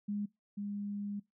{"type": "tone pair in turn", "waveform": "sine", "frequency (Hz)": [205.5, 203.6], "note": ["G#3", "G#3"], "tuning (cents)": [-18, -34], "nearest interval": "unison", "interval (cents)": 16, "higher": "first", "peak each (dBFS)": [-33, -36], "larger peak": "first", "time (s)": [[0.08, 0.26], [0.57, 1.2]], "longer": "second", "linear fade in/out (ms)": 10, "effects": ["noise-tail reverb RT60 0.2 s tail -22 dB re dry"]}